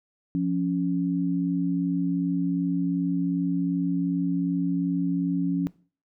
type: tone pair together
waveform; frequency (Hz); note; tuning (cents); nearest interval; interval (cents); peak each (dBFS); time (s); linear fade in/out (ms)
sine; 175.25 / 277.9; F3 / C#4; +6 / +4; minor sixth; 798; -25; 0.35-5.67; 0
effects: noise-tail reverb RT60 0.4 s tail -20 dB re dry